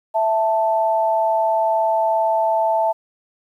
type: tone pair together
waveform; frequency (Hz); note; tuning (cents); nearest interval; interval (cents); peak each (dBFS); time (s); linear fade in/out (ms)
sine; 659.3 / 881.5; E5 / A5; 0 / +3; perfect fourth; 503; -18; 0.14-2.93; 20
effects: 9-bit